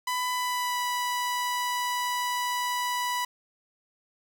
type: tone with pitch glide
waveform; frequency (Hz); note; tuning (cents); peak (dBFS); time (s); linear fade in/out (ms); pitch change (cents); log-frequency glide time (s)
sawtooth; 998 to 984.8; B5 to B5; +18 to -5; -23; 0.07-3.25; 5; -23; 0.31-0.79
effects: 9-bit